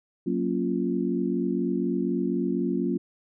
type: chord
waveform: sine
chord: Gb major seventh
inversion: none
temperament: equal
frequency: 185 / 233.1 / 277.2 / 349.2 Hz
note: Gb3 / Bb3 / Db4 / F4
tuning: 0 / 0 / 0 / 0 cents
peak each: -29 dBFS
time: 0.26-2.98 s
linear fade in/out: 10 ms
effects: none